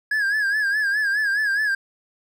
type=tone with vibrato; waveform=triangle; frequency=1661.2 Hz; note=G#6; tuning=in tune; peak=-17 dBFS; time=0.11-1.75 s; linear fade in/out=5 ms; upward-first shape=sine; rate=4.8 Hz; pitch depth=88 cents each way; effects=none